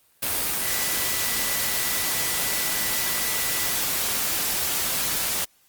sine tone in noise, 1975.5 Hz, B6, in tune, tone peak -35 dBFS, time 0.61-3.76 s, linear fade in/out 10 ms, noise white, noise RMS -25 dBFS, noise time 0.22-5.45 s, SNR -13 dB, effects white hiss -61 dBFS RMS until 5.68 s + Opus 32 kbps

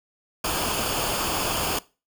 pink noise with comb filter, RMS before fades -26 dBFS, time 0.44-1.79 s, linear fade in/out 5 ms, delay 0.51 ms, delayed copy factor -0.6, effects noise-tail reverb RT60 0.3 s tail -20 dB re dry

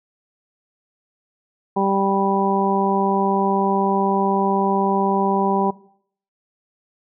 harmonic tone, 196 Hz, G3, in tune, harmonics 1 / 2 / 3 / 4 / 5, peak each -22 / -22 / -28 / -22 / -23 dBFS, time 1.76-5.71 s, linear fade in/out 10 ms, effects noise-tail reverb RT60 0.6 s tail -19 dB re dry

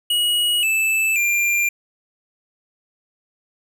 square tone with pitch steps, 2904 / 2632 / 2386 Hz, F#7 / E7 / D7, -33 / -3 / +27 cents, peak -17 dBFS, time 0.1-1.69 s, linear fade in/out 5 ms, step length 530 ms, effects none

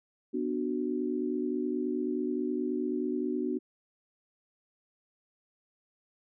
sine chord, B minor, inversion none, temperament just, 246.9 / 296.3 / 370.4 Hz, B3 / D4 / F#4, 0 / +15 / +2 cents, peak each -33 dBFS, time 0.33-3.59 s, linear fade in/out 20 ms, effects none

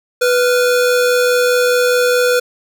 square tone pair together, 493.9 / 1396.9 Hz, B4 / F6, 0 / 0 cents, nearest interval octave + tritone, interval 1800 cents, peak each -12 / -20 dBFS, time 0.21-2.4 s, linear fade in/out 10 ms, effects none

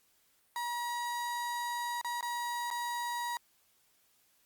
35% pulse tone with dropouts, 957 Hz, A#5, 45 cents sharp, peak -32 dBFS, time 0.56-3.37 s, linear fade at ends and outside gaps 1 ms, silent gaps 2.013-2.046 / 2.209-2.227 / 2.703-2.711 s, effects white hiss -70 dBFS RMS until 4.45 s + Opus 48 kbps

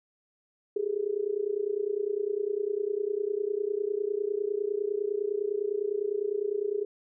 sine tone with amplitude modulation, 411 Hz, G#4, 18 cents flat, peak -23 dBFS, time 0.76-6.85 s, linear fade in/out 5 ms, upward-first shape sine, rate 29.9 Hz, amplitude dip 90%, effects none

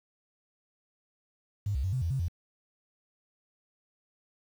sine tone with pitch steps, 101.8 / 65.8 / 94.1 / 128.6 / 83.8 / 134 / 85.7 Hz, G#2 / C2 / F#2 / C3 / E2 / C3 / F2, -34 / +10 / +30 / -30 / +29 / +42 / -32 cents, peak -27 dBFS, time 1.66-2.283 s, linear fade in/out 5 ms, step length 89 ms, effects 9-bit

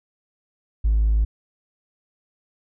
sine tone with hard clipping, 53.4 Hz, G#1, 49 cents sharp, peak -16 dBFS, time 0.84-1.25 s, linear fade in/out 10 ms, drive 1 dB, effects none

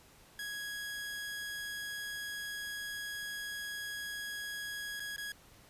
sawtooth tone with dropouts, 1661.2 Hz, G#6, in tune, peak -35 dBFS, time 0.39-5.32 s, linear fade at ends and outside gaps 2 ms, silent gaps 4.997-5.002 / 5.163-5.18 s, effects pink hiss -60 dBFS RMS until 5.69 s + resampled to 32000 Hz

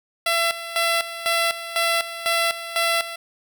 10% pulse tone with tremolo, 673 Hz, E5, 36 cents sharp, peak -10 dBFS, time 0.26-3.16 s, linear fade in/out 5 ms, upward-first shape square, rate 2 Hz, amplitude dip 75%, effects none

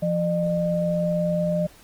sine tone pair together, 172.18 / 606 Hz, F3 / D#5, -24 / -46 cents, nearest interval octave + minor seventh, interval 2178 cents, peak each -23 dBFS, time 0.02-1.67 s, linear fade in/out 10 ms, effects pink hiss -51 dBFS RMS until 1.83 s + Opus 24 kbps

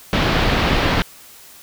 pink low-pass noise, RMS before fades -17 dBFS, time 0.13-1.02 s, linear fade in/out 0 ms, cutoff 4100 Hz, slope 24 dB/octave, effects white hiss -43 dBFS RMS until 1.62 s

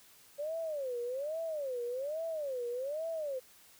sine tone with vibrato, 561 Hz, C#5, 21 cents sharp, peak -34 dBFS, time 0.38-3.4 s, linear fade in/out 20 ms, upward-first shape sine, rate 1.2 Hz, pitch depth 280 cents each way, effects white hiss -60 dBFS RMS until 3.79 s

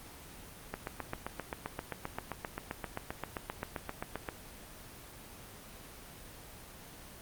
click train, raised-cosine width 0.5 ms, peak -20 dBFS, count 28, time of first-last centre 0.74-4.288 s, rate 7.61 Hz, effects pink hiss -50 dBFS RMS until 7.21 s + Opus 24 kbps

